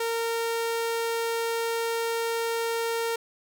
sawtooth tone, 460.2 Hz, A#4, 22 cents flat, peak -22 dBFS, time 0-3.16 s, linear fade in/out 5 ms, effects none

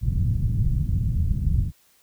white low-pass noise, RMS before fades -22 dBFS, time 0.01-1.72 s, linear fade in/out 50 ms, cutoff 130 Hz, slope 24 dB/octave, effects white hiss -60 dBFS RMS until 2.02 s

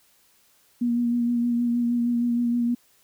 sine tone with vibrato, 238.7 Hz, A#3, 41 cents sharp, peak -20 dBFS, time 0.81-2.75 s, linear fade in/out 10 ms, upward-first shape sine, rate 6.4 Hz, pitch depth 22 cents each way, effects white hiss -61 dBFS RMS until 3.03 s

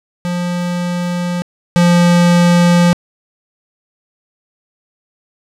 square tone pair in turn, 176.2 / 174.28 Hz, F3 / F3, +16 / -3 cents, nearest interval unison, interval 19 cents, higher first, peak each -17 / -8 dBFS, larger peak second, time 0.25-1.42 / 1.76-2.93 s, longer neither, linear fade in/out 0 ms, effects low-pass 9000 Hz 12 dB/octave + 7-bit

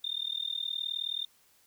sine tone with amplitude modulation, 3626 Hz, A#7, 49 cents flat, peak -27 dBFS, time 0.04-1.25 s, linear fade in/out 5 ms, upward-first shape sine, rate 39.1 Hz, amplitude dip 100%, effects tanh soft clip ceiling -23 dBFS + white hiss -65 dBFS RMS until 1.66 s

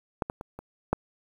clicks, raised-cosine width 1 ms, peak -12 / -17 / -23 / -25 / -9 dBFS, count 5, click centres 0.222 / 0.299 / 0.411 / 0.59 / 0.93 s, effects 8-bit

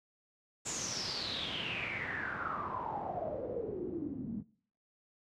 pink noise with low-pass filter sweep, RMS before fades -38 dBFS, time 0.65-4.43 s, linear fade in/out 20 ms, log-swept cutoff 7400 to 210 Hz, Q 8.9, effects noise-tail reverb RT60 0.5 s tail -21 dB re dry + high-pass 100 Hz 12 dB/octave

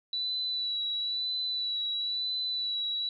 sine tone with vibrato, 3951 Hz, B7, in tune, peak -29 dBFS, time 0.13-3.09 s, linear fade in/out 2 ms, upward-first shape sine, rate 1 Hz, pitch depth 27 cents each way, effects none

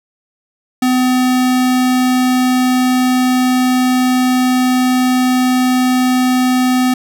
square tone, 253.5 Hz, B3, 45 cents sharp, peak -11 dBFS, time 0.82-6.94 s, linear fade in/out 5 ms, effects none

